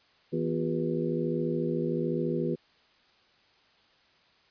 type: harmonic tone with a mistuned harmonic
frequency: 81.2 Hz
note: E2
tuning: 26 cents flat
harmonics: 2 / 3 / 4 / 5 / 6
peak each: -32 / -33 / -32 / -34 / -35 dBFS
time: 0.32-2.56 s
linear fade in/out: 20 ms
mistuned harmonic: 4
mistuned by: +140 cents
effects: white hiss -63 dBFS RMS until 4.5 s + resampled to 11025 Hz